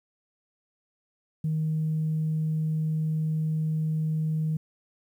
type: tone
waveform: sine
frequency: 156.8 Hz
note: D#3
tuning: 14 cents sharp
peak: -23 dBFS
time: 1.44-4.57 s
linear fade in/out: 5 ms
effects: tanh soft clip ceiling -20 dBFS + 10-bit